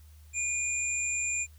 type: tone pair together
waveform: sine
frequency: 2425 / 7267 Hz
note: D#7 / A#8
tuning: -45 / -45 cents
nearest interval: octave + perfect fifth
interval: 1900 cents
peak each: -32 / -30 dBFS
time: 0.33-1.47 s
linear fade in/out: 50 ms
effects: added 76 Hz sine -50 dBFS peak until 1.58 s + white hiss -64 dBFS RMS until 1.58 s